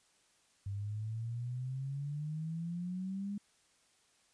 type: exponential sweep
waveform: sine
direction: up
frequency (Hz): 98 to 205.4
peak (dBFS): -36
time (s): 0.66-3.38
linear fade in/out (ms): 5
effects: white hiss -70 dBFS RMS until 4.33 s + resampled to 22050 Hz